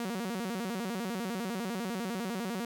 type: tone with vibrato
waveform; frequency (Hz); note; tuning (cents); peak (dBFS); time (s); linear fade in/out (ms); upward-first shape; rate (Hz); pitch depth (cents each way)
sawtooth; 209.9; G#3; +19; -29; 0-2.65; 2; square; 10; 200
effects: none